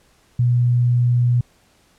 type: tone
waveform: sine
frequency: 121.8 Hz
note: B2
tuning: 24 cents flat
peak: -13 dBFS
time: 0.39-1.41 s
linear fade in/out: 5 ms
effects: pink hiss -57 dBFS RMS until 1.98 s + low-pass 11000 Hz 12 dB/octave